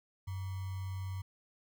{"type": "tone with sample-and-hold", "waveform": "sine", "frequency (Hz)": 94.8, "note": "F#2", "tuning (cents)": 43, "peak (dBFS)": -36, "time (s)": [0.27, 1.22], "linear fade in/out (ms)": 10, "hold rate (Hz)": 1050, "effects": []}